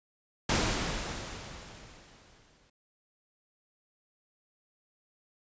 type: noise with exponential decay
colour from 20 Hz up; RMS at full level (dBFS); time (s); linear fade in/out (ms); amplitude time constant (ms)
pink; -26; 0.49-2.7; 5; 480
effects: resampled to 16000 Hz